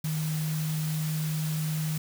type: tone in noise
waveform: sine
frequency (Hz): 155.56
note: D#3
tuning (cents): 0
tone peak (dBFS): -27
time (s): 0.04-1.98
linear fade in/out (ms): 5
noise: white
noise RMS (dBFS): -39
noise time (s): 0.04-1.98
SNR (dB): +9
effects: none